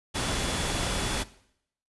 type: tone in noise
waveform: sine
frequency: 3424 Hz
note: A7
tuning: 48 cents flat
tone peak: -40 dBFS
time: 0.14-1.24 s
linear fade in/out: 20 ms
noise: pink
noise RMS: -29 dBFS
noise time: 0.14-1.24 s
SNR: -14 dB
effects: noise-tail reverb RT60 0.7 s tail -18 dB re dry + resampled to 24000 Hz